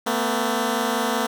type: tone pair together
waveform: 10% pulse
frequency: 225.1 / 250.4 Hz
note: A3 / B3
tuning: +40 / +24 cents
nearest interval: major second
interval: 184 cents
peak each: -15 / -16 dBFS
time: 0.06-1.27 s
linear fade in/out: 10 ms
effects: none